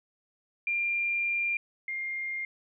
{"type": "tone pair in turn", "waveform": "sine", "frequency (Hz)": [2390, 2117], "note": ["D7", "C7"], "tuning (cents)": [30, 20], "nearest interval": "major second", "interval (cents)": 210, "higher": "first", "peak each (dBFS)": [-26, -31], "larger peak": "first", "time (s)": [[0.67, 1.57], [1.88, 2.45]], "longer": "first", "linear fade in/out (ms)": 2, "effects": []}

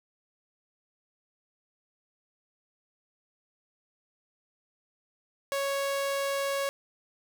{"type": "tone", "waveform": "sawtooth", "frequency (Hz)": 554.4, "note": "C#5", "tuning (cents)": 0, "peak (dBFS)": -24, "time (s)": [5.52, 6.69], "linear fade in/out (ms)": 0, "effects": []}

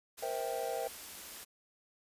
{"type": "band-stop noise", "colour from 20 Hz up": "white", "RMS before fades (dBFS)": -47, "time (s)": [0.17, 1.45], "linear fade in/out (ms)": 20, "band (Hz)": [100, 160], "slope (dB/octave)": 96}
{"type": "chord", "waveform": "triangle", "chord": "C dominant seventh", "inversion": "third", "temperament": "just", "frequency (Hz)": [470.9, 523.3, 654.1, 784.9], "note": ["Bb4", "C5", "E5", "G5"], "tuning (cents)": [18, 0, -14, 2], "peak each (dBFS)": -38, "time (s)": [0.22, 0.88], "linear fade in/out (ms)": 10}
{"effects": ["resampled to 32000 Hz"]}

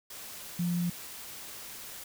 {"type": "tone in noise", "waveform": "sine", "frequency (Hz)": 174.5, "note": "F3", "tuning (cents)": -1, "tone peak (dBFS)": -27, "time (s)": [0.59, 0.9], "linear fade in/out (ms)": 5, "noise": "white", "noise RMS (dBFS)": -44, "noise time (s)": [0.1, 2.04], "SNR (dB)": 14, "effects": []}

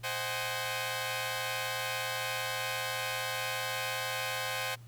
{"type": "chord", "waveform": "10% pulse", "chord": "Ab dominant seventh", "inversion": "first", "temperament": "equal with one note detuned", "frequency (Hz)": [523.3, 622.3, 750.8, 830.6], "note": ["C5", "Eb5", "Gb5", "Ab5"], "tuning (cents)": [0, 0, 25, 0], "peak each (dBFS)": [-28, -33, -30, -32], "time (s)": [0.03, 4.76], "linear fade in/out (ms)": 20, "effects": ["added 118 Hz sine -48 dBFS peak until 4.87 s", "pink hiss -62 dBFS RMS until 4.87 s"]}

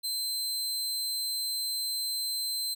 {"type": "tone", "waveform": "sawtooth", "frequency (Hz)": 4100, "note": "C8", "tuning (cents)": -36, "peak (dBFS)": -27, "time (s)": [0.03, 2.75], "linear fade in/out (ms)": 20, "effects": []}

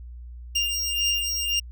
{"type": "beating tone pair", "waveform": "25% pulse", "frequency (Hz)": [2800, 2801.9], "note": ["F7", "F7"], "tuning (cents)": [4, 5], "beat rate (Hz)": 1.9, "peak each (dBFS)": [-22, -22], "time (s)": [0.55, 1.6], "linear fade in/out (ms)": 10, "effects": ["added 60 Hz sine -37 dBFS peak until 1.71 s"]}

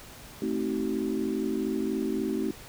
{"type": "chord", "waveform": "sine", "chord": "A diminished seventh", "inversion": "none", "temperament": "just", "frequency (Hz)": [220, 264, 316.8, 380.2], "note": ["A3", "C4", "Eb4", "Gb4"], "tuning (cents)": [0, 16, 31, 47], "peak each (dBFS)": -32, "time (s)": [0.42, 2.51], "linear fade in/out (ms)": 2, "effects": ["pink hiss -47 dBFS RMS until 2.68 s"]}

